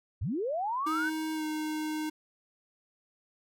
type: linear sweep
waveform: sine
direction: up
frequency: 65.41 to 1573 Hz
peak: -29 dBFS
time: 0.21-1.1 s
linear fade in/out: 10 ms
type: tone with pitch glide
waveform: square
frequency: 314.8 to 308.9 Hz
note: D#4 to D#4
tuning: +20 to -12 cents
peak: -32 dBFS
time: 0.86-2.1 s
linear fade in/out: 10 ms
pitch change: -32 cents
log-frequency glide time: 1.34-1.44 s
effects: none